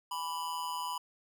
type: tone with amplitude modulation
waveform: square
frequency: 990 Hz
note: B5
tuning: 4 cents sharp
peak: -32 dBFS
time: 0.11-0.98 s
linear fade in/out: 5 ms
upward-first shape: sine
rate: 162 Hz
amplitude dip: 70%
effects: none